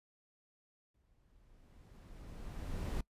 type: noise with exponential growth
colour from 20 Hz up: brown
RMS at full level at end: -35 dBFS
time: 0.94-3.01 s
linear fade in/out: 5 ms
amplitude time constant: 450 ms
effects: noise-tail reverb RT60 0.1 s tail -22 dB re dry + resampled to 32000 Hz